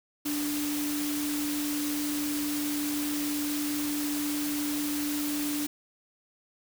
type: tone in noise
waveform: sine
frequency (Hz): 293.7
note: D4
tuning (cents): 0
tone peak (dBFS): -29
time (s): 0.25-5.67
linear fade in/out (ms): 10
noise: white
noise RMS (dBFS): -35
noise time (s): 0.25-5.67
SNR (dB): +3
effects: none